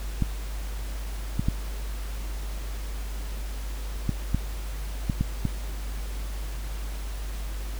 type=clicks; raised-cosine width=5 ms; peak=-11 dBFS; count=8; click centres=0.223 / 1.395 / 1.485 / 4.093 / 4.346 / 5.098 / 5.21 / 5.453 s; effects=added 50 Hz sine -30 dBFS peak until 7.79 s + pink hiss -43 dBFS RMS until 7.79 s